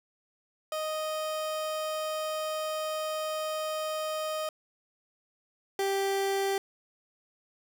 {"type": "tone pair in turn", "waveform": "30% pulse", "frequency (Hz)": [622.3, 392], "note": ["D#5", "G4"], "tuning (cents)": [0, 0], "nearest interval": "minor sixth", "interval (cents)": 800, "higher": "first", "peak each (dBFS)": [-28, -24], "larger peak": "second", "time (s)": [[0.72, 4.49], [5.79, 6.58]], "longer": "first", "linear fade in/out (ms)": 2, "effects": []}